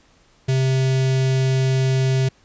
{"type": "tone with notch filter", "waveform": "square", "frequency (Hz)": 131.8, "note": "C3", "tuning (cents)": 13, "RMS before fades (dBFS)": -18, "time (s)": [0.48, 2.29], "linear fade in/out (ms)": 10, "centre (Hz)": 1100, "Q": 1, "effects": ["pink hiss -56 dBFS RMS until 2.44 s", "resampled to 16000 Hz"]}